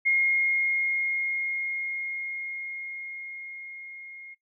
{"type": "tone with level ramp", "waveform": "sine", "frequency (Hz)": 2143, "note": "C7", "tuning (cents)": 41, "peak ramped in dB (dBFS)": [-19, -41], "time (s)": [0.05, 4.35], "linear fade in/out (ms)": 20, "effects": ["noise-tail reverb RT60 0.2 s tail -26 dB re dry"]}